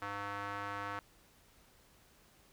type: tone with band-pass filter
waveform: square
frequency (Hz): 101.2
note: G#2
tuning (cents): -44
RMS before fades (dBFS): -41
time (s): 0.02-0.99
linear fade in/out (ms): 0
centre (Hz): 1300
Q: 2.1
effects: pink hiss -65 dBFS RMS until 2.52 s